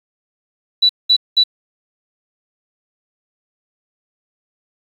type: tone bursts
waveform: sine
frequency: 3951 Hz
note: B7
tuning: in tune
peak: -8 dBFS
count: 3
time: 0.82-1.439 s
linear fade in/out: 10 ms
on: 73 ms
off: 200 ms
effects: 7-bit